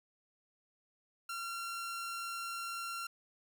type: tone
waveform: sawtooth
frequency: 1371 Hz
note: F6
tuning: 32 cents flat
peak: -35 dBFS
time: 1.29-3.07 s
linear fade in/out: 5 ms
effects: none